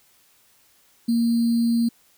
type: tone with sample-and-hold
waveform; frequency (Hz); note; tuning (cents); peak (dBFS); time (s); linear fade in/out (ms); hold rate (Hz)
sine; 233.1; A#3; 0; -17; 1.08-1.89; 10; 4410
effects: white hiss -59 dBFS RMS until 2.17 s